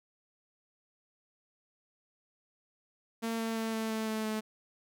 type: tone with pitch steps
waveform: sawtooth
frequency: 227.5 / 225.7 / 223.9 / 222 / 220.3 / 218.5 / 216.7 Hz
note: A#3 / A3 / A3 / A3 / A3 / A3 / A3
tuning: -42 / +44 / +30 / +16 / +2 / -12 / -26 cents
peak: -28 dBFS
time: 3.22-4.41 s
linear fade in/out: 20 ms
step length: 170 ms
effects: none